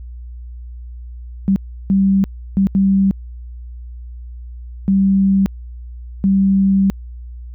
sine tone bursts at uneven times, 194.4 Hz, G3, 14 cents flat, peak -10 dBFS, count 6, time 1.48-1.56 / 1.9-2.24 / 2.57-2.67 / 2.75-3.11 / 4.88-5.46 / 6.24-6.9 s, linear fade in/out 0 ms, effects added 60 Hz sine -29 dBFS peak until 7.54 s

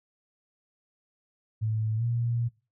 sine tone with pitch glide, 109.6 to 118.15 Hz, A2 to A#2, -6 to +24 cents, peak -25 dBFS, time 1.61-2.49 s, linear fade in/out 20 ms, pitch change +130 cents, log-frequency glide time 1.97-2.03 s, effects noise-tail reverb RT60 0.3 s tail -20 dB re dry

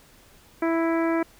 harmonic tone, 330 Hz, E4, 2 cents sharp, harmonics 1 / 2 / 3 / 4 / 5 / 6 / 7, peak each -22 / -28 / -32 / -34 / -36 / -38 / -39 dBFS, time 0.62-1.23 s, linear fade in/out 5 ms, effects pink hiss -54 dBFS RMS until 1.39 s

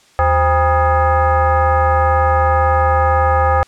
sine tone with frequency modulation, 361.5 Hz, F#4, 40 cents flat, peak -10 dBFS, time 0.19-3.63 s, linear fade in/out 0 ms, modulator 441 Hz, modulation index 2.3, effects white hiss -50 dBFS RMS until 3.67 s + low-pass 7000 Hz 12 dB/octave

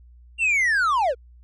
triangle linear sweep, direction down, 2794 to 447.9 Hz, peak -16 dBFS, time 0.38-1.15 s, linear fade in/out 50 ms, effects added 60 Hz sine -46 dBFS peak until 1.43 s + resampled to 24000 Hz

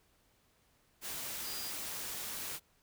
sine tone in noise, 4847 Hz, D#8, 46 cents flat, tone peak -44 dBFS, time 1.42-1.73 s, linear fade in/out 50 ms, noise white, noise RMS -41 dBFS, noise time 1.01-2.6 s, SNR -6 dB, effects pink hiss -71 dBFS RMS until 2.82 s

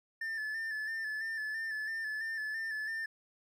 triangle tone with vibrato, 1763 Hz, A6, 3 cents sharp, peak -33 dBFS, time 0.21-3.06 s, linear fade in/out 5 ms, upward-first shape square, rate 3 Hz, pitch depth 34 cents each way, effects none

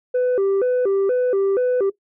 sine tone with vibrato, 442.7 Hz, A4, 11 cents sharp, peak -13 dBFS, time 0.14-1.9 s, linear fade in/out 10 ms, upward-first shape square, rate 2.1 Hz, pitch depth 210 cents each way, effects noise-tail reverb RT60 0.1 s tail -17 dB re dry + tanh soft clip ceiling -15 dBFS

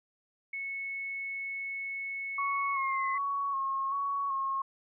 sine tone with pitch glide, 2202 to 2031 Hz, C#7 to B6, -12 to +48 cents, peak -34 dBFS, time 0.53-3.18 s, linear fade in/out 5 ms, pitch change -140 cents, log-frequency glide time 2.73-3.06 s
sine tone with vibrato, 1100 Hz, C#6, 14 cents flat, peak -29 dBFS, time 2.38-4.62 s, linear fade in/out 5 ms, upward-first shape square, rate 1.3 Hz, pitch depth 28 cents each way
effects none

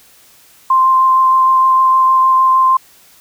sine tone with vibrato, 1046.5 Hz, C6, in tune, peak -7 dBFS, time 0.7-2.77 s, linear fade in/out 5 ms, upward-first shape triangle, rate 6.5 Hz, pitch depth 10 cents each way, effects white hiss -46 dBFS RMS until 3.2 s

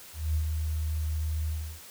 sine tone with ADSR envelope, 77.78 Hz, D#2, in tune, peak -23 dBFS, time 0.13-1.81 s, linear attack 220 ms, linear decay 90 ms, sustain -4 dB, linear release 330 ms, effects white hiss -48 dBFS RMS until 1.9 s

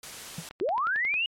white noise, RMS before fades -40 dBFS, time 0.03-0.49 s, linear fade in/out 2 ms
triangle tone with exponential decay, 164.81 Hz, E3, in tune, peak -27 dBFS, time 0.38-0.45 s, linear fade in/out 5 ms, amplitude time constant 15 ms
click train, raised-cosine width 0.3 ms, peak -24 dBFS, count 8, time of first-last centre 0.51-1.141 s, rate 11.1 Hz
sine linear sweep, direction up, 326.8 to 2902 Hz, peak -24 dBFS, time 0.61-1.26 s, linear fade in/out 2 ms
effects low-pass 10000 Hz 12 dB/octave + MP3 96 kbps

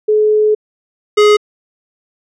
sine / square tone pair in turn, 426.7 / 418.9 Hz, G#4 / G#4, +47 / +15 cents, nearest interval unison, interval 32 cents, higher first, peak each -8 / -6 dBFS, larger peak second, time 0.08-0.55 / 1.17-1.37 s, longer first, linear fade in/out 10 ms, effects low-pass 5000 Hz 12 dB/octave

